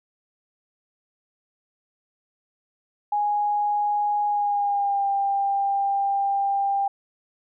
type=tone with pitch glide; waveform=sine; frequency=828 to 794.7 Hz; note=G#5 to G5; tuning=-5 to +23 cents; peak=-20 dBFS; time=3.12-6.88 s; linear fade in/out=5 ms; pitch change=-72 cents; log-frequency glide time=4.27-5.07 s; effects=none